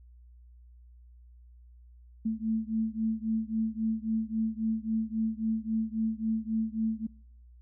sine beating tone pair, 220 / 223.7 Hz, A3 / A3, 0 / +29 cents, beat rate 3.7 Hz, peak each -31 dBFS, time 2.25-7.07 s, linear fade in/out 10 ms, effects noise-tail reverb RT60 0.7 s tail -25 dB re dry + added 60 Hz sine -51 dBFS peak until 7.61 s

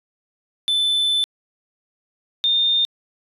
triangle / sine tone pair in turn, 3519 / 3630 Hz, A7 / A#7, 0 / -47 cents, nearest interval minor second, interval 53 cents, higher second, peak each -15 dBFS, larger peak neither, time 0.68-1.24 / 2.44-2.85 s, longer first, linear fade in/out 0 ms, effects resampled to 32000 Hz

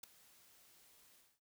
white noise with ADSR envelope, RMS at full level -45 dBFS, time 0.03-1.4 s, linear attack 7 ms, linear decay 5 ms, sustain -21 dB, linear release 250 ms, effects none

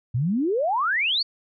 sine exponential sweep, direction up, 111.3 to 4678 Hz, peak -20 dBFS, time 0.14-1.23 s, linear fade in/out 10 ms, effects none

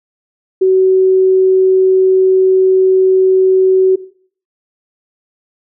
sine tone, 376.7 Hz, F#4, 31 cents sharp, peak -6 dBFS, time 0.61-3.96 s, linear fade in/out 10 ms, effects noise-tail reverb RT60 0.5 s tail -17 dB re dry

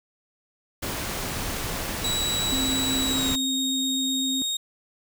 pink noise, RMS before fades -30 dBFS, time 0.82-3.36 s, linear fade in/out 10 ms
30% pulse tone with pitch glide, 3904 to 3728 Hz, B7 to A#7, -21 to -1 cents, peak -22 dBFS, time 2.04-4.57 s, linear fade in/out 5 ms, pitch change -80 cents, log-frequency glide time 3.01-3.37 s
sine tone, 263.9 Hz, C4, 15 cents sharp, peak -27 dBFS, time 2.52-4.42 s, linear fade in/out 0 ms
effects none

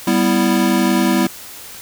square chord, E minor, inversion first, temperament equal, 196 / 246.9 / 329.6 Hz, G3 / B3 / E4, 0 / 0 / 0 cents, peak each -18 dBFS, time 0.07-1.27 s, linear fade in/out 5 ms, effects white hiss -35 dBFS RMS until 1.81 s

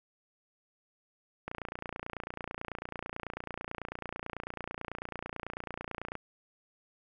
click train, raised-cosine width 0.5 ms, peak -22 dBFS, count 137, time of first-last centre 1.48-6.154 s, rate 29.1 Hz, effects none

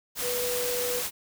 sine tone in noise, 491.3 Hz, B4, 9 cents flat, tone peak -29 dBFS, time 0.21-1.03 s, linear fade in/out 50 ms, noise white, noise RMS -31 dBFS, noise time 0.15-1.11 s, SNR -1 dB, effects none

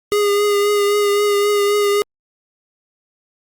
square tone with vibrato, 410 Hz, G#4, 22 cents flat, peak -14 dBFS, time 0.12-2.02 s, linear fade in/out 0 ms, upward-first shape triangle, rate 3.8 Hz, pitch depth 27 cents each way, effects Opus 48 kbps

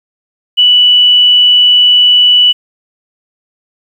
sine tone, 2960 Hz, F#7, in tune, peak -3 dBFS, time 0.57-2.53 s, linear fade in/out 20 ms, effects 7-bit

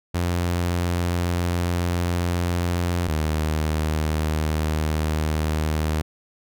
sawtooth tone pair in turn, 87.31 / 77.63 Hz, F2 / D#2, 0 / -3 cents, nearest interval major second, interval 203 cents, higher first, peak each -17 dBFS, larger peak neither, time 0.14-3.08 / 3.08-6.02 s, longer neither, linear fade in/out 10 ms, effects none

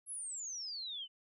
sine exponential sweep, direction down, 11175 to 2964 Hz, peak -40 dBFS, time 0.06-1.08 s, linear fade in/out 50 ms, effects none

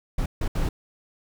brown noise bursts at uneven times, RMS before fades -24 dBFS, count 3, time 0.18-0.26 / 0.41-0.48 / 0.55-0.69 s, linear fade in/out 5 ms, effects none

